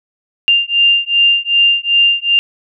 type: beating tone pair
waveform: sine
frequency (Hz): 2793 / 2795.6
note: F7 / F7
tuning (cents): -1 / +1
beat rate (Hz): 2.6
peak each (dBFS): -12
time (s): 0.48-2.39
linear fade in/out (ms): 0
effects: none